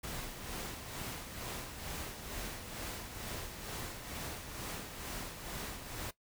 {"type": "noise with tremolo", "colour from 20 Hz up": "pink", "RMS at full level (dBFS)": -41, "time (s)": [0.03, 6.11], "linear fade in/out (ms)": 10, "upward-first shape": "sine", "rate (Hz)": 2.2, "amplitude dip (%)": 50, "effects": ["noise-tail reverb RT60 0.1 s tail -17 dB re dry"]}